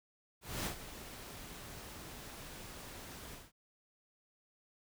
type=noise with ADSR envelope; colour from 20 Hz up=pink; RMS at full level=-37 dBFS; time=0.41-3.52 s; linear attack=240 ms; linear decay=100 ms; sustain=-12 dB; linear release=190 ms; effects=none